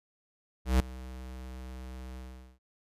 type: tone with ADSR envelope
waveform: square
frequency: 63.7 Hz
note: C2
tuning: 46 cents flat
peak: -20 dBFS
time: 0.65-2.59 s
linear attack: 150 ms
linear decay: 3 ms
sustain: -21 dB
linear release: 420 ms
effects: resampled to 32000 Hz